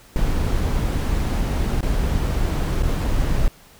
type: noise with dropouts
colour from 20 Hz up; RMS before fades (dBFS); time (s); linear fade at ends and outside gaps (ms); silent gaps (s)
brown; -20; 0.16-3.48; 1; 1.808-1.829 / 2.824-2.833
effects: pink hiss -49 dBFS RMS until 3.79 s